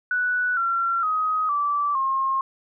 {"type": "tone with pitch steps", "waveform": "sine", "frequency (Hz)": [1480, 1365, 1259, 1161.2, 1071], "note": ["F#6", "F6", "D#6", "D6", "C6"], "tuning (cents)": [0, -40, 20, -20, 40], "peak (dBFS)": -20, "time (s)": [0.11, 2.41], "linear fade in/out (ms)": 2, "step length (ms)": 460, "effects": []}